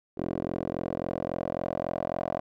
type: tone with band-pass filter sweep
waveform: 10% pulse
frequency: 43.65 Hz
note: F1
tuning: in tune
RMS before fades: -32 dBFS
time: 0.17-2.4 s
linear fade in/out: 10 ms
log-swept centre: 400 to 650 Hz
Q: 2.9
effects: none